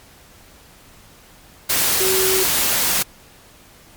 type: tone in noise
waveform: sine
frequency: 378 Hz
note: F#4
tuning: 37 cents sharp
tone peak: -19 dBFS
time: 2-2.44 s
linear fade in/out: 10 ms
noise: white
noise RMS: -18 dBFS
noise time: 1.69-3.03 s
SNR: -4 dB
effects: pink hiss -47 dBFS RMS until 3.96 s + MP3 96 kbps